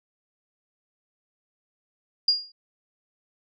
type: tone with exponential decay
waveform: sine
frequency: 4832 Hz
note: D8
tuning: 48 cents sharp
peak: -14 dBFS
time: 2.28-2.52 s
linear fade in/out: 5 ms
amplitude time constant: 52 ms
effects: none